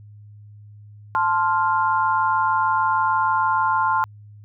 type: chord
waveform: sine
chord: F major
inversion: first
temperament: equal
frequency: 880 / 1046.5 / 1396.9 Hz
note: A5 / C6 / F6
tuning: 0 / 0 / 0 cents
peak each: -21 / -20 / -24 dBFS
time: 1.15-4.04 s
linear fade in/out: 0 ms
effects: added 104 Hz sine -41 dBFS peak until 4.44 s